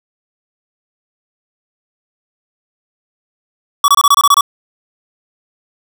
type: tone bursts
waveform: square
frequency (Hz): 1137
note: C#6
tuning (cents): +44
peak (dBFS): -6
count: 9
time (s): 3.84-4.409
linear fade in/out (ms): 2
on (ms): 41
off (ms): 25
effects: none